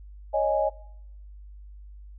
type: chord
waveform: sine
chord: C# suspended second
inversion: none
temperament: equal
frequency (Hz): 554.4 / 622.3 / 830.6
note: C#5 / D#5 / G#5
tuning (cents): 0 / 0 / 0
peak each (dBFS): -26 / -24 / -27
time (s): 0.33-0.7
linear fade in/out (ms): 20
effects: noise-tail reverb RT60 0.8 s tail -22 dB re dry + added 50 Hz sine -42 dBFS peak until 2.18 s